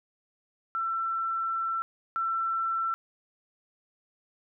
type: tone pair in turn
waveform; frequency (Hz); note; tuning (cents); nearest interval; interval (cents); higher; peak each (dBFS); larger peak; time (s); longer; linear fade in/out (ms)
sine; 1342 / 1342; E6 / E6; +31 / +31; unison; 0; neither; -27 / -26; second; 0.75-1.82 / 2.16-2.94; first; 0
effects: none